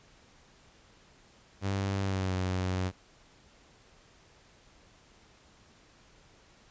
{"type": "tone with pitch glide", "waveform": "sawtooth", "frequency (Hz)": [98, 92.5], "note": ["G2", "F#2"], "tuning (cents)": [0, 0], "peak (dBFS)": -25, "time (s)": [1.61, 2.92], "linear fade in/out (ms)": 50, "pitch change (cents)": -100, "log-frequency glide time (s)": [2.01, 2.35], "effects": ["pink hiss -60 dBFS RMS until 6.7 s", "resampled to 16000 Hz"]}